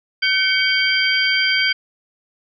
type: tone cluster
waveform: sine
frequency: 1524 / 2249 / 3160 / 4724 Hz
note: G6 / C#7 / G7 / D8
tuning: -49 / +24 / +13 / +9 cents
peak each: -20 / -19 / -21 / -22 dBFS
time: 0.22-1.73 s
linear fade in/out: 10 ms
effects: none